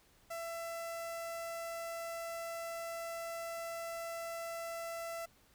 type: tone with notch filter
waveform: sawtooth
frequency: 669 Hz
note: E5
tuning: 25 cents sharp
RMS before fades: -42 dBFS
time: 0.3-5.26 s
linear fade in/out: 10 ms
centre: 3600 Hz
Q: 1.9
effects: pink hiss -67 dBFS RMS until 5.54 s